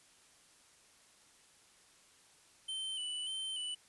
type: tone with vibrato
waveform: square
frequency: 3036 Hz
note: F#7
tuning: 44 cents sharp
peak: -38 dBFS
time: 2.68-3.75 s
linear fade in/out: 10 ms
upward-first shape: square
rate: 1.7 Hz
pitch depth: 35 cents each way
effects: white hiss -64 dBFS RMS until 3.88 s + resampled to 24000 Hz